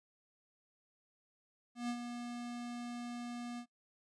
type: tone with ADSR envelope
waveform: square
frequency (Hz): 240.4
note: B3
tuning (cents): -46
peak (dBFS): -35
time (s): 1.75-3.66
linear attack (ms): 140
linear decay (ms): 70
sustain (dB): -7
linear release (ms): 75
effects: noise-tail reverb RT60 0.1 s tail -20 dB re dry + resampled to 22050 Hz